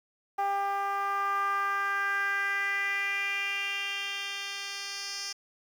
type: tone with band-pass filter sweep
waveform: 10% pulse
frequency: 398 Hz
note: G4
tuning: 26 cents sharp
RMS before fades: -31 dBFS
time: 0.38-5.33 s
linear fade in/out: 10 ms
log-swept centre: 810 to 5100 Hz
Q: 3.5
effects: 9-bit